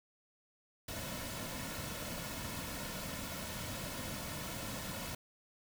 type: noise with comb filter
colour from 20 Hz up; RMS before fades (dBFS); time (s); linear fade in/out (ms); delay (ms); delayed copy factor
pink; -42; 0.88-5.15; 5; 2.5; -0.55
effects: none